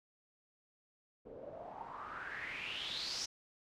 white noise with low-pass filter sweep, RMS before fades -44 dBFS, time 1.25-3.26 s, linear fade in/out 10 ms, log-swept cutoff 430 to 5700 Hz, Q 6.5, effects none

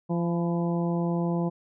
harmonic tone with a mistuned harmonic, 171.4 Hz, F3, 32 cents flat, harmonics 1 / 2 / 3 / 4 / 5 / 6, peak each -25 / -31 / -35 / -37 / -39 / -41 dBFS, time 0.09-1.5 s, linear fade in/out 20 ms, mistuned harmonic 6, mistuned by -49 cents, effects none

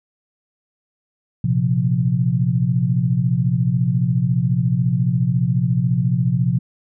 sine chord, Bb suspended second, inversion none, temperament equal, 116.54 / 130.81 / 174.61 Hz, Bb2 / C3 / F3, 0 / 0 / 0 cents, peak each -21 / -18 / -20 dBFS, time 1.44-6.59 s, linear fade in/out 5 ms, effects none

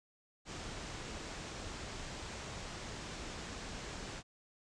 pink low-pass noise, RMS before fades -45 dBFS, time 0.45-4.23 s, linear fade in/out 50 ms, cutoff 8000 Hz, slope 48 dB/octave, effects none

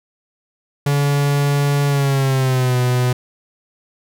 45% pulse tone with pitch glide, 142.7 to 124.95 Hz, D3 to B2, -49 to +21 cents, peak -14 dBFS, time 0.86-3.13 s, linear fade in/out 5 ms, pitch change -230 cents, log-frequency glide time 1.87-2.77 s, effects none

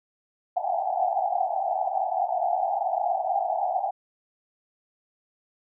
pink band-pass noise, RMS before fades -26 dBFS, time 0.56-3.91 s, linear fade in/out 10 ms, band 680 to 810 Hz, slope 96 dB/octave, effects none

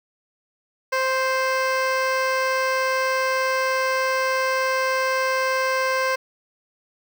15% pulse tone with notch filter, 523.3 Hz, C5, in tune, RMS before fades -22 dBFS, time 0.92-6.16 s, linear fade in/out 10 ms, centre 11000 Hz, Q 0.51, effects none

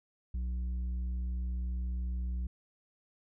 triangle tone with tanh clipping, 61.4 Hz, B1, 9 cents flat, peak -33 dBFS, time 0.34-2.47 s, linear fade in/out 5 ms, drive 10 dB, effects none

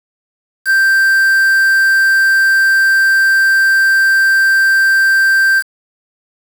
triangle tone with quantisation, 1570 Hz, G6, 2 cents sharp, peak -6 dBFS, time 0.65-5.63 s, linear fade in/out 50 ms, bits 4, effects none

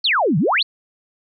sine exponential two-way sweep, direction down then up, 4684 to 138.3 to 4684 Hz, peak -14 dBFS, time 0.04-0.63 s, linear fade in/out 10 ms, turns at 0.38 s, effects none

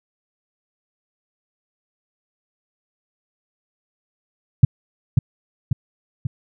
sine tone with echo, 127.8 Hz, C3, 40 cents flat, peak -3 dBFS, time 4.63-4.65 s, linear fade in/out 5 ms, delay 540 ms, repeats 3, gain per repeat -5 dB, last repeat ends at 6.27 s, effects none

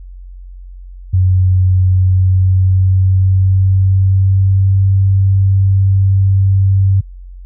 sine tone with pitch glide, 92.5 to 96.76 Hz, F#2 to G2, 0 to -22 cents, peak -7 dBFS, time 1.13-7.01 s, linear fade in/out 10 ms, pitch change +78 cents, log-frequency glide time 1.82-4.88 s, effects added 45 Hz sine -29 dBFS peak until 7.45 s

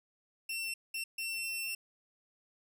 sawtooth tone bursts at uneven times, 2701 Hz, E7, 42 cents sharp, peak -32 dBFS, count 3, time 0.49-0.74 / 0.94-1.04 / 1.18-1.75 s, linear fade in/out 5 ms, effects none

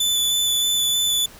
sawtooth tone with vibrato, 3490 Hz, A7, 15 cents flat, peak -15 dBFS, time 0-1.26 s, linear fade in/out 5 ms, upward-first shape square, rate 3.2 Hz, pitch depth 8 cents each way, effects pink hiss -44 dBFS RMS until 1.39 s

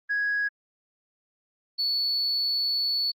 sine tone pair in turn, 1661.2 / 4435 Hz, G#6 / C#8, 0 / 0 cents, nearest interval octave + perfect fourth, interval 1700 cents, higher second, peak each -22 dBFS, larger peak neither, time 0.09-0.49 / 1.78-3.12 s, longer second, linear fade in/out 20 ms, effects tanh soft clip ceiling -20 dBFS + Opus 32 kbps

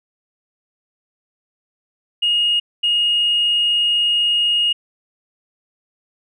sine tone bursts at uneven times, 2864 Hz, F7, 43 cents sharp, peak -13 dBFS, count 2, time 2.22-2.6 / 2.83-4.73 s, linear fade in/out 10 ms, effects tanh soft clip ceiling -9 dBFS

